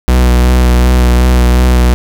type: tone with vibrato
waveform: 45% pulse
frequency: 61.74 Hz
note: B1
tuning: in tune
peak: -5 dBFS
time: 0.08-1.94 s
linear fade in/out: 0 ms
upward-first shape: sine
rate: 2.7 Hz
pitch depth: 21 cents each way
effects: none